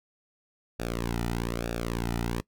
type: tone with flanger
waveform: sawtooth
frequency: 58.1 Hz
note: A#1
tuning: 5 cents flat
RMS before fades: -31 dBFS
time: 0.79-2.41 s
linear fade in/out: 10 ms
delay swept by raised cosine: 0.96 to 1.85 ms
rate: 1.1 Hz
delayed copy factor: -0.8
effects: noise-tail reverb RT60 0.1 s tail -22 dB re dry